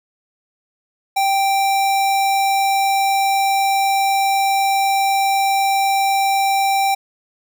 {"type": "tone", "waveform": "square", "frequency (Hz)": 784, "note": "G5", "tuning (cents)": 0, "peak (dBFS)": -15, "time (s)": [1.16, 6.95], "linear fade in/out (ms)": 10, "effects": []}